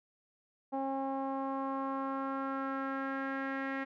sawtooth tone with low-pass filter sweep, 270 Hz, C#4, 45 cents flat, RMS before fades -36 dBFS, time 0.72-3.85 s, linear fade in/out 20 ms, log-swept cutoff 810 to 1900 Hz, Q 3.7, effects none

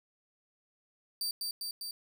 sawtooth tone with echo, 4646 Hz, D8, 20 cents flat, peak -29 dBFS, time 1.21-1.31 s, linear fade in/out 2 ms, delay 200 ms, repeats 3, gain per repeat -2 dB, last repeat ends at 1.91 s, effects none

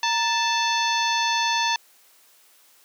harmonic tone with a mistuned harmonic, 880 Hz, A5, in tune, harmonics 1 / 2 / 3 / 4 / 5 / 6 / 7, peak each -23 / -28 / -29 / -28 / -30 / -35 / -32 dBFS, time 0.03-1.76 s, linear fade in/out 2 ms, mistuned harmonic 1, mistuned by +97 cents, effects white hiss -56 dBFS RMS until 2.84 s + high-pass 400 Hz 12 dB/octave

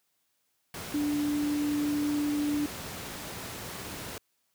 sine tone in noise, 293.7 Hz, D4, in tune, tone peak -26 dBFS, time 0.94-2.66 s, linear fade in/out 2 ms, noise pink, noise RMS -39 dBFS, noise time 0.74-4.18 s, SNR +10 dB, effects white hiss -75 dBFS RMS until 4.54 s + high-pass 80 Hz 12 dB/octave

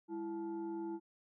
sine tone with frequency modulation, 333.1 Hz, E4, 18 cents sharp, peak -38 dBFS, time 0.08-1 s, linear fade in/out 50 ms, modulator 536 Hz, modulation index 0.58, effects none

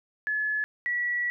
sine tone pair in turn, 1712 / 1939.4 Hz, A6 / B6, -48 / -32 cents, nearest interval major second, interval 216 cents, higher second, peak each -25 dBFS, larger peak neither, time 0.27-0.64 / 0.86-1.3 s, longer second, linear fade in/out 0 ms, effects none

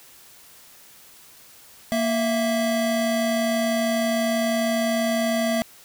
square tone pair together, 233.1 / 659.3 Hz, A#3 / E5, 0 / 0 cents, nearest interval octave + tritone, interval 1800 cents, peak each -24 dBFS, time 1.92-5.62 s, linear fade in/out 0 ms, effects white hiss -49 dBFS RMS until 5.84 s

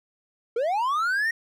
triangle linear sweep, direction up, 439 to 1886 Hz, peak -20 dBFS, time 0.56-1.31 s, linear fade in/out 5 ms, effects none

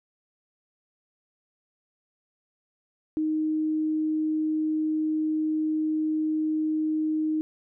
sine tone, 311.1 Hz, D#4, in tune, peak -23 dBFS, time 3.17-7.41 s, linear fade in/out 0 ms, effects none

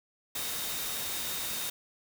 sine tone in noise, 3700 Hz, A#7, 14 cents flat, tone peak -42 dBFS, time 0.35-1.7 s, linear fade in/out 5 ms, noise white, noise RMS -35 dBFS, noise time 0.35-1.7 s, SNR -10 dB, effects none

